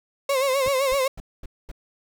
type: tone with vibrato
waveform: 35% pulse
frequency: 537 Hz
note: C5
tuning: 45 cents sharp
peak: -18 dBFS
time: 0.29-1.08 s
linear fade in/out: 5 ms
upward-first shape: sine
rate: 7.8 Hz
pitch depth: 82 cents each way
type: noise bursts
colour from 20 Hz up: brown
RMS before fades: -34 dBFS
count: 5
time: 0.66-1.715 s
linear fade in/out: 2 ms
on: 27 ms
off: 230 ms
effects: none